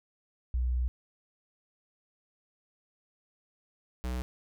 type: tone pair in turn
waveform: sine / square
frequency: 61.7 / 62.17 Hz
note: B1 / B1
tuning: -1 / +12 cents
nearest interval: unison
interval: 13 cents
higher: second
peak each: -26 / -32 dBFS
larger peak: first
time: 0.54-0.88 / 4.04-4.22 s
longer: first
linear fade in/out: 0 ms
effects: none